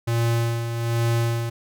square tone with tremolo, 116.54 Hz, A#2, in tune, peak -19 dBFS, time 0.07-1.5 s, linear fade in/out 10 ms, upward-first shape sine, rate 1.2 Hz, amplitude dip 55%, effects none

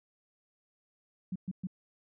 sine tone bursts, 185 Hz, F#3, in tune, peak -32 dBFS, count 3, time 1.32-1.671 s, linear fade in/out 5 ms, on 37 ms, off 120 ms, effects none

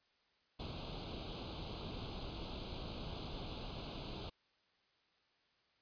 pink noise with comb filter, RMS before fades -45 dBFS, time 0.59-4.3 s, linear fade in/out 10 ms, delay 0.27 ms, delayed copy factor +0.95, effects white hiss -75 dBFS RMS until 5.81 s + resampled to 11025 Hz

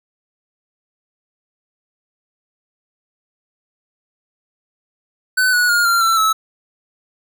square tone with pitch steps, 1509 / 1465.2 / 1422.7 / 1381.4 / 1341.3 / 1302.3 Hz, F#6 / F#6 / F6 / F6 / E6 / E6, +34 / -17 / +32 / -19 / +30 / -21 cents, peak -13 dBFS, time 5.37-6.33 s, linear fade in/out 10 ms, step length 160 ms, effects none

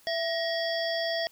harmonic tone with a mistuned harmonic, 667 Hz, E5, 20 cents sharp, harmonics 1 / 3 / 5 / 7 / 8, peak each -29 / -34 / -36 / -37 / -38 dBFS, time 0.07-1.27 s, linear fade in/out 0 ms, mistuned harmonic 3, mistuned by -100 cents, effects white hiss -59 dBFS RMS until 1.31 s

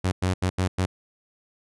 sawtooth tone bursts at uneven times, 92.5 Hz, F#2, in tune, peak -17 dBFS, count 5, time 0.04-0.12 / 0.22-0.34 / 0.42-0.5 / 0.58-0.68 / 0.78-0.86 s, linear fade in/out 10 ms, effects resampled to 24000 Hz

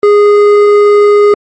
sine tone with hard clipping, 412.8 Hz, G#4, 10 cents flat, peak -4 dBFS, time 0.03-1.34 s, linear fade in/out 2 ms, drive 8 dB, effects MP3 32 kbps

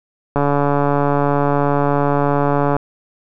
click train, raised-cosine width 1 ms, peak -3 dBFS, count 345, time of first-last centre 0.36-2.766 s, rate 143 Hz, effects none

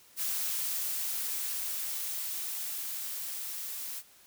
blue noise with level ramp, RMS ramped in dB -32 to -39 dBFS, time 0.16-4.03 s, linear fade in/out 50 ms, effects white hiss -59 dBFS RMS until 4.26 s

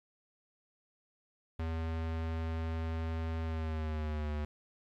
square tone with pitch glide, 81.3 to 74.98 Hz, E2 to D2, -23 to +36 cents, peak -34 dBFS, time 1.59-4.45 s, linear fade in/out 5 ms, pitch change -141 cents, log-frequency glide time 3.42-4.31 s, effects low-pass 3000 Hz 12 dB/octave + 11-bit

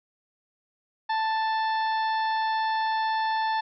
harmonic tone with a mistuned harmonic, 882 Hz, A5, 4 cents sharp, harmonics 1 / 2 / 3 / 4 / 5 / 6, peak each -24 / -32 / -45 / -40 / -41 / -49 dBFS, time 1.09-3.61 s, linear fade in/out 10 ms, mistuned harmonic 5, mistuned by -33 cents, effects none

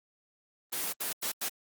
white noise bursts at uneven times, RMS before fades -33 dBFS, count 4, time 0.72-0.93 / 1-1.13 / 1.22-1.32 / 1.41-1.49 s, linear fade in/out 10 ms, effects high-pass 200 Hz 12 dB/octave + Opus 24 kbps

